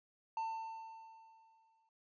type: tone with exponential decay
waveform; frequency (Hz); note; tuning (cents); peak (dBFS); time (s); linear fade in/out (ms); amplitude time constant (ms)
triangle; 896; A5; +31; -33; 0.37-1.89; 2; 330
effects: resampled to 16000 Hz